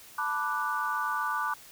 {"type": "chord", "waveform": "sine", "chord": "B minor seventh", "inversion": "third", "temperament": "equal", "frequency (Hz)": [880, 987.8, 1174.7, 1480], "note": ["A5", "B5", "D6", "F#6"], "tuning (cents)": [0, 0, 0, 0], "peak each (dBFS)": [-35, -35, -31, -33], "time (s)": [0.18, 1.54], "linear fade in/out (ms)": 5, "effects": ["white hiss -51 dBFS RMS until 1.71 s"]}